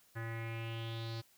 square tone with low-pass filter sweep, 114 Hz, A#2, 38 cents flat, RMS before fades -41 dBFS, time 0.15-1.22 s, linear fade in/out 20 ms, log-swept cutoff 1700 to 4600 Hz, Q 5, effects white hiss -67 dBFS RMS until 1.37 s

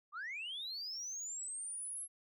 sine linear sweep, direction up, 1123 to 11175 Hz, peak -39 dBFS, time 0.12-2.08 s, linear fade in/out 50 ms, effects tanh soft clip ceiling -38 dBFS

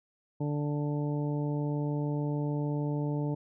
harmonic tone, 146.83 Hz, D3, in tune, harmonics 1 / 2 / 3 / 4 / 5 / 6, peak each -30 / -34 / -39 / -42 / -51 / -44 dBFS, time 0.4-3.35 s, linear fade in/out 10 ms, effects none

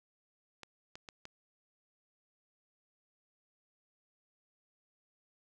clicks, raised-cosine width 0.2 ms, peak -29 dBFS, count 4, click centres 0.633 / 0.955 / 1.088 / 1.254 s, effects none

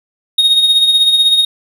triangle tone with tremolo, 3729 Hz, A#7, in tune, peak -4 dBFS, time 0.38-1.45 s, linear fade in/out 5 ms, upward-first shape sine, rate 16 Hz, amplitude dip 50%, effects none

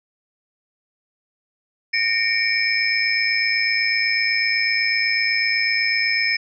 sine tone cluster, 1840 / 2236 / 2344 / 5200 Hz, A#6 / C#7 / D7 / E8, -23 / +14 / -4 / -24 cents, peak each -23 dBFS, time 1.93-6.37 s, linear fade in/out 10 ms, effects none

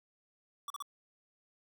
square tone bursts, 1150 Hz, D6, 37 cents flat, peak -39 dBFS, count 3, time 0.68-0.824 s, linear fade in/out 2 ms, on 22 ms, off 39 ms, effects none

